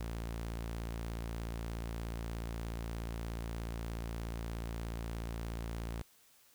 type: tone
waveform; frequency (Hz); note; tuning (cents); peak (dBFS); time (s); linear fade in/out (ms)
sawtooth; 56.8; A#1; -44; -34; 0-6.02; 5
effects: white hiss -65 dBFS RMS until 6.54 s